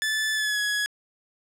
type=tone with pitch glide; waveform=sawtooth; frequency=1744 to 1678.8 Hz; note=A6 to G#6; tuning=-16 to +18 cents; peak=-20 dBFS; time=0.02-0.86 s; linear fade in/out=0 ms; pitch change=-66 cents; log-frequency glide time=0.34-0.59 s; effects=low-pass 11000 Hz 12 dB/octave